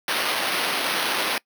white noise with sample-and-hold, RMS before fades -24 dBFS, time 0.08-1.38 s, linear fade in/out 2 ms, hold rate 7350 Hz, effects noise-tail reverb RT60 0.1 s tail -23 dB re dry + high-pass 300 Hz 12 dB/octave

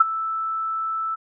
sine tone with ADSR envelope, 1318.5 Hz, E6, in tune, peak -7 dBFS, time 0-1.16 s, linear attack 8 ms, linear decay 20 ms, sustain -16 dB, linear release 21 ms, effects none

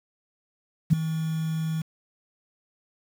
sine tone with ADSR envelope, 159.9 Hz, D#3, 48 cents sharp, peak -11 dBFS, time 0.9-1.82 s, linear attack 30 ms, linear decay 5 ms, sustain -14 dB, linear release 6 ms, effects 7-bit

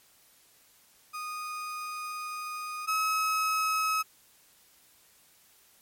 35% pulse tone pair in turn, 1237 / 1281.7 Hz, D#6 / E6, -10 / -49 cents, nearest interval minor second, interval 61 cents, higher second, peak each -33 / -24 dBFS, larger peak second, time 1.13-2.87 / 2.87-4.03 s, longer first, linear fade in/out 20 ms, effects white hiss -61 dBFS RMS until 5.81 s + MP3 64 kbps

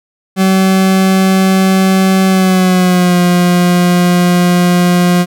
40% pulse tone with pitch glide, 190 to 177.28 Hz, F#3 to F3, +46 to +26 cents, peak -6 dBFS, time 0.36-5.26 s, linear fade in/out 50 ms, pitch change -120 cents, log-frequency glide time 2.27-3.18 s, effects none

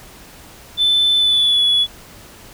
sine tone with pitch glide, 3520 to 3400 Hz, A7 to G#7, 0 to +40 cents, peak -10 dBFS, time 0.77-1.87 s, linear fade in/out 50 ms, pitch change -60 cents, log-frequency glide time 1.17-1.63 s, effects tanh soft clip ceiling -9 dBFS + pink hiss -41 dBFS RMS until 2.53 s

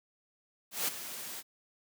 white noise with ADSR envelope, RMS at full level -30 dBFS, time 0.71-1.43 s, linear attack 170 ms, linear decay 12 ms, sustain -12 dB, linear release 40 ms, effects high-pass 150 Hz 12 dB/octave

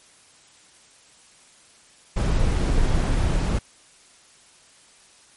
brown noise, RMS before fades -20 dBFS, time 2.16-3.59 s, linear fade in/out 10 ms, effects white hiss -53 dBFS RMS until 5.36 s + MP3 48 kbps

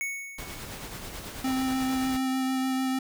square tone with exponential decay, 2217 Hz, C#7, in tune, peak -28 dBFS, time 0.01-0.98 s, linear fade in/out 0 ms, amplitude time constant 210 ms
pink noise with tremolo, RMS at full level -38 dBFS, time 0.38-2.17 s, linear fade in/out 5 ms, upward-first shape sine, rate 9.2 Hz, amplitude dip 35%
square tone with vibrato, 261.6 Hz, C4, in tune, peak -26 dBFS, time 1.44-2.99 s, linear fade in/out 5 ms, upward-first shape sine, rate 6.7 Hz, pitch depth 11 cents each way
effects none

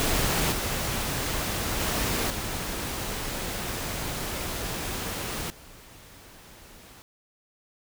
pink noise with level steps, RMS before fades -25 / -29 / -27 / -32 / -49 dBFS, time 0-7.02 s, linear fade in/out 0 ms, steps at 0.52 / 1.8 / 2.3 / 5.5 s, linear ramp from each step 2 ms, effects none

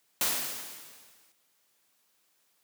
white noise with exponential decay, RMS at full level -26 dBFS, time 0.21-1.32 s, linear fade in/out 1 ms, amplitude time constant 240 ms, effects white hiss -71 dBFS RMS until 2.63 s + high-pass 150 Hz 12 dB/octave

